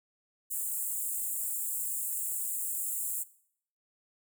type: high-pass noise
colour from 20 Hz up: pink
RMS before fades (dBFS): -34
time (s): 0.5-3.24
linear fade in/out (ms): 20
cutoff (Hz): 7300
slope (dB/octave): 96
effects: noise-tail reverb RT60 0.6 s tail -18 dB re dry